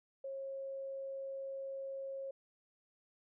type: tone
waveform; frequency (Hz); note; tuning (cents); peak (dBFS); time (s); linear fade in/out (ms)
sine; 542; C#5; -39; -40; 0.24-2.31; 5
effects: none